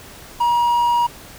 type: tone with quantisation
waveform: triangle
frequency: 954 Hz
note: A#5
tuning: 40 cents sharp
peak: -12 dBFS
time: 0.4-1.07 s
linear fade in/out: 10 ms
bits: 7
effects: pink hiss -40 dBFS RMS until 1.38 s